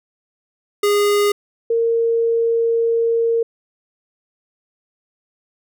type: tone pair in turn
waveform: square / sine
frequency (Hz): 410.5 / 460.8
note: G#4 / A#4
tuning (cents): -20 / -20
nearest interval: major second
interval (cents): 200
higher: second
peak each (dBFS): -14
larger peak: neither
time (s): 0.83-1.32 / 1.7-3.43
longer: second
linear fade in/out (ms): 5
effects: none